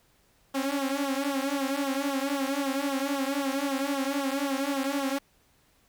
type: tone with flanger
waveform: sawtooth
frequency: 275.6 Hz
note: C#4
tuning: 10 cents flat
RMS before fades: -29 dBFS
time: 0.54-5.19 s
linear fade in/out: 10 ms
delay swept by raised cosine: 0.42 to 4.72 ms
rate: 3.8 Hz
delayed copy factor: -1
effects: pink hiss -65 dBFS RMS until 5.88 s